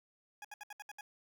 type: tone bursts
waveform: 20% pulse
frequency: 830.6 Hz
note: G#5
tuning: in tune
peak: -40 dBFS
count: 7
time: 0.42-1.01 s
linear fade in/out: 2 ms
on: 26 ms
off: 68 ms
effects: none